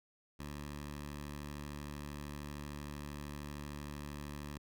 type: tone with notch filter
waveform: 10% pulse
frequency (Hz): 73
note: D2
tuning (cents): -10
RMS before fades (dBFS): -45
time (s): 0.39-4.58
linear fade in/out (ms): 10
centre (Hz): 430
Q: 1.7
effects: none